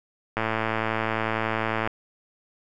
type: click train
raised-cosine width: 0.5 ms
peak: -10 dBFS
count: 168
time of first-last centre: 0.37-1.875 s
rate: 111 Hz
effects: none